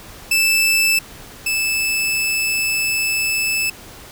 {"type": "tone pair in turn", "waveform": "sawtooth", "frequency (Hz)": [2637, 2625], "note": ["E7", "E7"], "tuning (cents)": [0, -8], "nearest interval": "unison", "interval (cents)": 8, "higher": "first", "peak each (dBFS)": [-10, -14], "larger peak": "first", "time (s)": [[0.31, 0.99], [1.46, 3.7]], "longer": "second", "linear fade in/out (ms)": 5, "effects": ["pink hiss -39 dBFS RMS until 4.11 s"]}